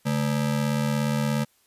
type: ring-modulated tone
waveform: square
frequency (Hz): 180.3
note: F#3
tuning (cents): -45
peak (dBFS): -20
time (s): 0.05-1.45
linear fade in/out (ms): 20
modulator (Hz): 38.5
effects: white hiss -64 dBFS RMS until 1.66 s + resampled to 32000 Hz